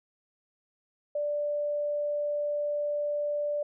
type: tone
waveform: sine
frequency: 587.3 Hz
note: D5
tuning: in tune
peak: -27 dBFS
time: 1.15-3.63 s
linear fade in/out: 5 ms
effects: none